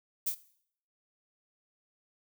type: noise with echo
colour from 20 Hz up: violet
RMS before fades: -30 dBFS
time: 0.26-0.3 s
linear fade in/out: 10 ms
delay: 25 ms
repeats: 2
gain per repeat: -5 dB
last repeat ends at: 0.35 s
effects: noise-tail reverb RT60 0.6 s tail -17 dB re dry